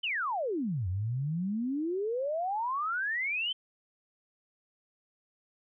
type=exponential two-way sweep; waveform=sine; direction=down then up; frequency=3136 to 87.31 to 3136 Hz; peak=-29 dBFS; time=0.03-3.53 s; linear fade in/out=10 ms; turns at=0.88 s; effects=none